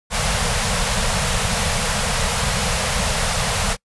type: band-stop noise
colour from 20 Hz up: pink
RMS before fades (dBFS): -20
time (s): 0.1-3.77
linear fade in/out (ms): 50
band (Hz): 220 to 440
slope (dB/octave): 96
effects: noise-tail reverb RT60 0.1 s tail -25 dB re dry + resampled to 24000 Hz